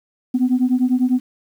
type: beating tone pair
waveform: sine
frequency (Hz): 247.3 / 257.3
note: B3 / C4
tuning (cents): +3 / -29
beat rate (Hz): 10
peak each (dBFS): -16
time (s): 0.34-1.2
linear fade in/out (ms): 10
effects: tanh soft clip ceiling -9 dBFS + 8-bit